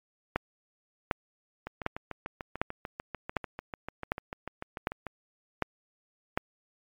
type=two click trains; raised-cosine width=0.5 ms; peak=-11 / -21 dBFS; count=9 / 24; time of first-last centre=0.36-6.375 / 1.67-5.067 s; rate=1.33 / 6.77 Hz; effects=MP3 96 kbps